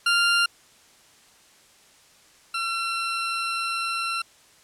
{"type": "tone pair in turn", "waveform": "20% pulse", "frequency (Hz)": [1394, 1355.9], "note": ["F6", "E6"], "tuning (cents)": [-4, 48], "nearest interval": "unison", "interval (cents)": 48, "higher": "first", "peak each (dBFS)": [-13, -20], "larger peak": "first", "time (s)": [[0.06, 0.46], [2.54, 4.22]], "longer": "second", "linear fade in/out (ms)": 5, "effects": ["white hiss -55 dBFS RMS until 4.63 s", "low-pass 9000 Hz 12 dB/octave"]}